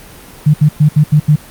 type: tone bursts at uneven times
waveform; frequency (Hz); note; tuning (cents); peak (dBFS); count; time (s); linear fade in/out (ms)
sine; 150.3; D3; +40; -4; 6; 0.46-0.54 / 0.61-0.69 / 0.8-0.89 / 0.96-1.04 / 1.12-1.2 / 1.28-1.36; 10
effects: pink hiss -36 dBFS RMS until 1.5 s + Opus 32 kbps